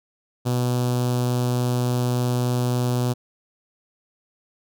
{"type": "tone with notch filter", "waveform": "sawtooth", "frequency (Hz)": 123.47, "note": "B2", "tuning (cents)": 0, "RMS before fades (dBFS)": -22, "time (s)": [0.45, 3.14], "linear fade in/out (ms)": 20, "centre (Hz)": 2000, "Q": 0.82, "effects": []}